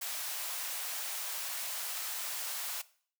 white high-pass noise, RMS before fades -38 dBFS, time 0.01-2.82 s, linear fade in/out 10 ms, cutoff 610 Hz, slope 24 dB/octave, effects noise-tail reverb RT60 0.5 s tail -19 dB re dry

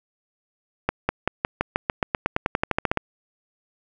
accelerating click train, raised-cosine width 0.5 ms, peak -5 dBFS, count 19, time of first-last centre 0.89-2.973 s, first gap 200 ms, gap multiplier 0.93, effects none

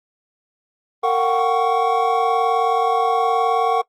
triangle tone cluster, 458.5 / 725 / 764 / 1110 Hz, A#4 / F#5 / G5 / C#6, -29 / -35 / -45 / +2 cents, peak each -19 dBFS, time 1.03-3.82 s, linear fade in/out 10 ms, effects noise-tail reverb RT60 0.1 s tail -23 dB re dry + Opus 32 kbps

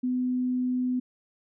sine tone, 251.6 Hz, B3, 32 cents sharp, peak -24 dBFS, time 0.03-1 s, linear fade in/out 10 ms, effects none

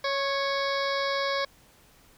harmonic tone with a mistuned harmonic, 554.4 Hz, C#5, in tune, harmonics 1 / 2 / 3 / 4 / 6 / 7 / 8 / 9 / 10, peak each -29 / -31 / -34 / -35 / -40 / -38 / -39 / -39 / -43 dBFS, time 0.04-1.45 s, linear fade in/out 5 ms, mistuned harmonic 2, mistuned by -20 cents, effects pink hiss -58 dBFS RMS until 2.17 s

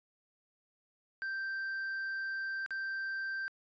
triangle tone with dropouts, 1567 Hz, G6, 1 cent flat, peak -33 dBFS, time 1.22-3.48 s, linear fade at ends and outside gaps 0 ms, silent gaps 2.662-2.707 s, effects resampled to 16000 Hz

